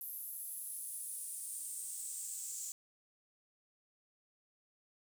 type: noise with high-pass filter sweep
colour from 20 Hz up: pink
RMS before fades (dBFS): -44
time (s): 0.01-2.72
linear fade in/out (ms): 0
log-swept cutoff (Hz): 12000 to 7300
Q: 5.2
effects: none